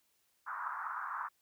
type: band-pass noise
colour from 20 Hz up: pink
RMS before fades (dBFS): -40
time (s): 0.46-1.29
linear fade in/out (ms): 20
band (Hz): 960 to 1500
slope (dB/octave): 48
effects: white hiss -75 dBFS RMS until 1.41 s